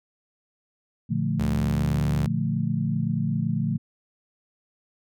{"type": "chord", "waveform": "sine", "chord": "Bb major seventh", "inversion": "none", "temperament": "equal", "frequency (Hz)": [116.54, 146.83, 174.61, 220], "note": ["Bb2", "D3", "F3", "A3"], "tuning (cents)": [0, 0, 0, 0], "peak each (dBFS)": [-29, -27, -28, -28], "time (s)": [1.09, 3.78], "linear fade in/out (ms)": 20}
{"type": "tone", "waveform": "sawtooth", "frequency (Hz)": 73.1, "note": "D2", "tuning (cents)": -7, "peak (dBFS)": -23, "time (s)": [1.39, 2.27], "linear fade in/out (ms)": 10}
{"effects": []}